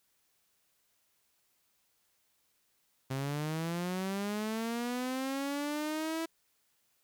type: linear sweep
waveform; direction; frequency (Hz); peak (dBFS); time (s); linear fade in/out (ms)
sawtooth; up; 130.81 to 329.6; -29; 3.1-6.26; 10
effects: white hiss -74 dBFS RMS until 7.03 s